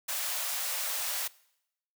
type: high-pass noise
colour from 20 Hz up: white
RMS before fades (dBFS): -33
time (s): 0.08-1.28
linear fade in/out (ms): 10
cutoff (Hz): 520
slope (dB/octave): 96
effects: noise-tail reverb RT60 0.8 s tail -22 dB re dry